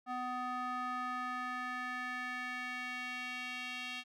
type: tone with band-pass filter sweep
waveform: square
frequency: 250 Hz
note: B3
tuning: 21 cents sharp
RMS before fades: -40 dBFS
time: 0.06-4.04 s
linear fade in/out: 50 ms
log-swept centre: 1000 to 2900 Hz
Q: 2.6
effects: none

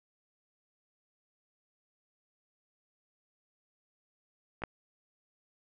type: clicks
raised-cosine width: 0.5 ms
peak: -30 / -17 dBFS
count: 2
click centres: 4.62 / 4.637 s
effects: none

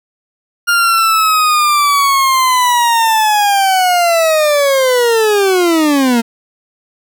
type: linear sweep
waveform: 40% pulse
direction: down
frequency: 1412 to 226.1 Hz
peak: -8 dBFS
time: 0.67-6.22 s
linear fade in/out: 20 ms
effects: none

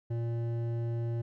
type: tone with hard clipping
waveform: triangle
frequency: 116.8 Hz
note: A#2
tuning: 4 cents sharp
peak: -32 dBFS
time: 0.1-1.22 s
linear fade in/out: 10 ms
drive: 14 dB
effects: none

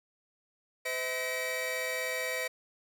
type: tone cluster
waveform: 40% pulse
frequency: 509 / 644 / 1896 / 2302 Hz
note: C5 / E5 / A#6 / D7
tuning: -48 / -41 / +29 / -35 cents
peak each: -36 / -39 / -36 / -36 dBFS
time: 0.85-2.48 s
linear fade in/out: 10 ms
effects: none

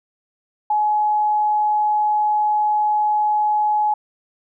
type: tone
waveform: sine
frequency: 845 Hz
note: G#5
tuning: 30 cents sharp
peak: -15 dBFS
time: 0.7-3.94 s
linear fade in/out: 5 ms
effects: none

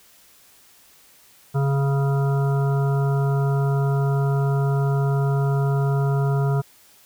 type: harmonic tone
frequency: 138.59 Hz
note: C#3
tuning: in tune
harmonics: 1 / 3 / 5 / 7 / 9 / 10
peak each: -18 / -28 / -32 / -35 / -37 / -38 dBFS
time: 1.54-6.62 s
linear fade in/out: 20 ms
effects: white hiss -53 dBFS RMS until 7.05 s

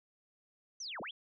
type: linear two-way sweep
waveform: sine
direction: down then up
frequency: 6310 to 138.59 to 3508 Hz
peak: -40 dBFS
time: 0.8-1.11 s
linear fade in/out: 5 ms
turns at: 1.01 s
effects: none

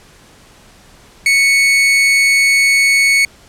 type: tone with amplitude modulation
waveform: 40% pulse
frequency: 2215 Hz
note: C#7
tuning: 2 cents flat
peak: -6 dBFS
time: 1.26-3.25 s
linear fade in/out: 2 ms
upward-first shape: sine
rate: 219 Hz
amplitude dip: 35%
effects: pink hiss -44 dBFS RMS until 3.48 s + low-pass 10000 Hz 12 dB/octave

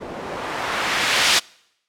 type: noise with low-pass filter sweep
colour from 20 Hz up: blue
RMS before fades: -22 dBFS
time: 0-1.4 s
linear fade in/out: 20 ms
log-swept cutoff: 430 to 3900 Hz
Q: 0.8
effects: noise-tail reverb RT60 0.8 s tail -26 dB re dry

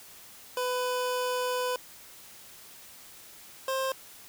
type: tone pair in turn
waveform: 25% pulse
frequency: 500 / 529.6 Hz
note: B4 / C5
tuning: +21 / +21 cents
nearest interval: minor second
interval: 100 cents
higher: second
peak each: -24 dBFS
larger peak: neither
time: 0.57-1.76 / 3.68-3.92 s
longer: first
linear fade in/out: 2 ms
effects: white hiss -50 dBFS RMS until 4.28 s

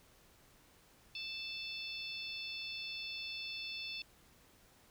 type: harmonic tone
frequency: 880 Hz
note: A5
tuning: in tune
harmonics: 3 / 4 / 5 / 6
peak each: -44 / -46 / -48 / -50 dBFS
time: 1.15-4.02 s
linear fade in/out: 2 ms
effects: pink hiss -65 dBFS RMS until 4.9 s

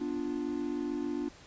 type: chord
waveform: triangle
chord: B diminished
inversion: none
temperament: equal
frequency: 246.9 / 293.7 / 349.2 Hz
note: B3 / D4 / F4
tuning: 0 / 0 / 0 cents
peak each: -36 / -32 / -35 dBFS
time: 0-1.29 s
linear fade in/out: 10 ms
effects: pink hiss -54 dBFS RMS until 1.46 s + resampled to 16000 Hz

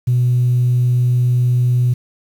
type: tone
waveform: sine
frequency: 123.47 Hz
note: B2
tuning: in tune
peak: -10 dBFS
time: 0.07-1.94 s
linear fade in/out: 10 ms
effects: tanh soft clip ceiling -8 dBFS + 7-bit

